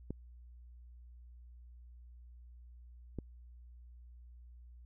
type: clicks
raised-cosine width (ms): 3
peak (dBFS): -26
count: 2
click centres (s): 0.106 / 3.187
effects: added 60 Hz sine -52 dBFS peak until 4.85 s